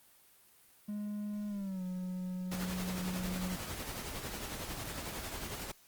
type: tone with pitch glide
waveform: triangle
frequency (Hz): 207.7 to 182.91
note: G#3 to F#3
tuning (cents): 0 to -20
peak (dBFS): -34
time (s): 0.88-3.56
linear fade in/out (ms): 10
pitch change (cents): -220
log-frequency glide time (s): 1.48-1.83
type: noise with tremolo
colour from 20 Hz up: pink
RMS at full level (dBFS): -40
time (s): 2.51-5.72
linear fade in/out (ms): 10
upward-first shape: sine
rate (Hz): 11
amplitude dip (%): 40
effects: white hiss -63 dBFS RMS until 5.87 s + Opus 32 kbps